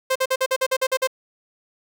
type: tone bursts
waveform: sawtooth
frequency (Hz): 523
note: C5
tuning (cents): -1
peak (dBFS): -14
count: 10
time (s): 0.1-1.074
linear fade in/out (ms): 10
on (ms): 56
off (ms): 46
effects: none